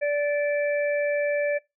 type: harmonic tone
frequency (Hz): 582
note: D5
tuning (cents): -16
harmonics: 1 / 3 / 4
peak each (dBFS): -22 / -32 / -34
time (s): 0.01-1.59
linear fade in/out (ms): 20
effects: noise-tail reverb RT60 0.2 s tail -21 dB re dry